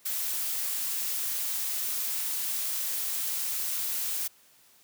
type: noise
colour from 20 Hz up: blue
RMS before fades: -31 dBFS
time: 0.05-4.28 s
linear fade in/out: 10 ms
effects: white hiss -60 dBFS RMS until 4.83 s + high-pass 80 Hz 12 dB/octave